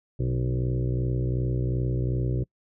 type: harmonic tone with a mistuned harmonic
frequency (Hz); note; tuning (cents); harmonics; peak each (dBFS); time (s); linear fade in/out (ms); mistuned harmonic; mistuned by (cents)
62.7; B1; +27; 1 / 2 / 3 / 4 / 5 / 6 / 7 / 8 / 9; -30 / -25 / -39 / -42 / -36 / -35 / -43 / -42 / -47; 0.19-2.44; 10; 3; -40
effects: noise-tail reverb RT60 0.1 s tail -26 dB re dry